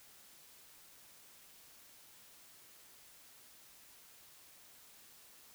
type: silence
effects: white hiss -60 dBFS RMS until 5.54 s